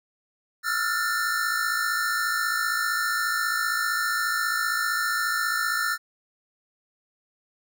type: tone cluster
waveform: square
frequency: 1313 / 1369 / 1424 / 1779 Hz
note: E6 / F6 / F6 / A6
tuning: -7 / -35 / +33 / +19 cents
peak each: -33 / -32 / -29 / -28 dBFS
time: 0.63-5.98 s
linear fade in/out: 50 ms
effects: none